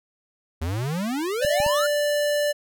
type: exponential sweep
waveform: square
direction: up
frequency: 76 to 1480 Hz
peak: -25 dBFS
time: 0.61-1.87 s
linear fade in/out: 10 ms
type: tone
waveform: square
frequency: 587.3 Hz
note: D5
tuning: in tune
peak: -21 dBFS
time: 1.41-2.53 s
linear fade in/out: 20 ms
type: clicks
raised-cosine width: 5 ms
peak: -21 dBFS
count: 3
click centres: 1.449 / 1.602 / 1.664 s
effects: none